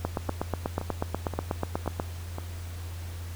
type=two click trains; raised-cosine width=1 ms; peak=-20 / -13 dBFS; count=5 / 17; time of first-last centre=0.29-2.384 / 0.05-1.999 s; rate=1.91 / 8.21 Hz; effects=added 86 Hz sine -35 dBFS peak until 3.35 s + pink hiss -47 dBFS RMS until 3.35 s